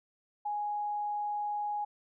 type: tone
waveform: sine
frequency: 830.6 Hz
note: G#5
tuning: in tune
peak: -31 dBFS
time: 0.45-1.85 s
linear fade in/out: 10 ms
effects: none